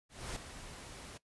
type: noise with ADSR envelope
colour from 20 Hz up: pink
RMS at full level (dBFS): -40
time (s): 0.09-1.18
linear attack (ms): 270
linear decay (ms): 6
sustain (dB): -9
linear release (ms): 13
effects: noise-tail reverb RT60 0.1 s tail -18 dB re dry + resampled to 24000 Hz